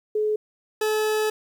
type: tone pair in turn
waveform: sine / 40% pulse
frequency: 426.4 / 430.4 Hz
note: G#4 / A4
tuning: +46 / -38 cents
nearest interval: unison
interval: 16 cents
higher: second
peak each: -20 dBFS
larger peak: neither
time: 0.15-0.36 / 0.81-1.3 s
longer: second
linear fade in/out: 5 ms
effects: 10-bit